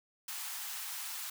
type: high-pass noise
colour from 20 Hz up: white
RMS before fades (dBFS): -41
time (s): 0.28-1.3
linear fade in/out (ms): 5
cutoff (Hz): 760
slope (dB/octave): 48
effects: none